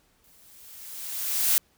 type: noise with exponential growth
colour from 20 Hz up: blue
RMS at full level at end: -20 dBFS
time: 0.24-1.58 s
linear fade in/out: 0 ms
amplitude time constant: 290 ms
effects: pink hiss -65 dBFS RMS until 1.77 s